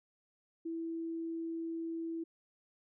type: tone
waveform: sine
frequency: 329.6 Hz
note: E4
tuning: in tune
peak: -36 dBFS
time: 0.65-2.24 s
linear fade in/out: 10 ms
effects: none